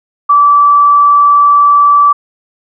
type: tone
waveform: sine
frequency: 1158 Hz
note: D6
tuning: 25 cents flat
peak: -3 dBFS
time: 0.29-2.13 s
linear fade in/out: 10 ms
effects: none